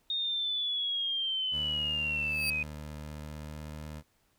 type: linear sweep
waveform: sine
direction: down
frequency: 3700 to 2489 Hz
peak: -29 dBFS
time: 0.1-2.63 s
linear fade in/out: 2 ms
type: tone with pitch glide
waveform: 20% pulse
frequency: 75.4 to 76.36 Hz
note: D2 to D#2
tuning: +46 to -32 cents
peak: -35 dBFS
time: 1.51-4.03 s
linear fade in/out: 50 ms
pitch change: +22 cents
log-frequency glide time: 2.98-3.74 s
type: tone with exponential growth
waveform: sawtooth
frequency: 4686 Hz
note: D8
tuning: 5 cents flat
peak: -26 dBFS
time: 2.2-2.5 s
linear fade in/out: 2 ms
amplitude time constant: 64 ms
effects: pink hiss -71 dBFS RMS until 4.38 s